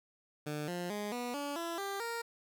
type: tone with pitch steps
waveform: 15% pulse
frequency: 150 / 176.33 / 207.3 / 243.7 / 286.5 / 336.7 / 395.9 / 465.3 Hz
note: D3 / F3 / G#3 / B3 / D4 / E4 / G4 / A#4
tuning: +37 / +17 / -3 / -23 / -43 / +37 / +17 / -3 cents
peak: -30 dBFS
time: 0.46-2.22 s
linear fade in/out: 10 ms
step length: 220 ms
effects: none